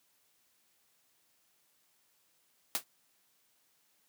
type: noise with exponential decay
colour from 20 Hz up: white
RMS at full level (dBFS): -27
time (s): 2.75-2.84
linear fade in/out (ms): 0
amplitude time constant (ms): 19
effects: white hiss -72 dBFS RMS until 4.08 s + high-pass 100 Hz 12 dB/octave